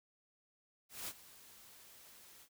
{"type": "noise with ADSR envelope", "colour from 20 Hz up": "white", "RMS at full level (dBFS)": -42, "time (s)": [0.89, 2.49], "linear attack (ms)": 190, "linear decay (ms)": 45, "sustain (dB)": -17, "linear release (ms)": 72, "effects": []}